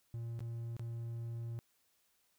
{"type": "tone with dropouts", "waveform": "triangle", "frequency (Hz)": 116.4, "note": "A#2", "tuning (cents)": -2, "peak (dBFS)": -37, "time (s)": [0.14, 1.59], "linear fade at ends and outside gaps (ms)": 0, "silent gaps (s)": [[0.392, 0.405], [0.766, 0.795]], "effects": ["white hiss -75 dBFS RMS until 2.38 s"]}